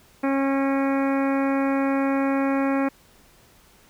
harmonic tone with a mistuned harmonic, 272.9 Hz, C#4, 27 cents flat, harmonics 1 / 2 / 3 / 4 / 5 / 6 / 7 / 8 / 9, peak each -21 / -27 / -31 / -33 / -35 / -37 / -38 / -39 / -40 dBFS, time 0.23-2.89 s, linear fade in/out 10 ms, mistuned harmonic 8, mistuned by +24 cents, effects pink hiss -55 dBFS RMS until 3.89 s

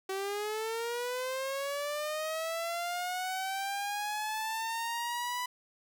sawtooth linear sweep, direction up, 380 to 994 Hz, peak -29 dBFS, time 0.09-5.46 s, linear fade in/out 5 ms, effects 11-bit

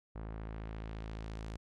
sawtooth tone with low-pass filter sweep, 54.4 Hz, A1, 19 cents flat, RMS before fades -43 dBFS, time 0.15-1.57 s, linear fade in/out 10 ms, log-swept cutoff 1300 to 7800 Hz, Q 0.85, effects none

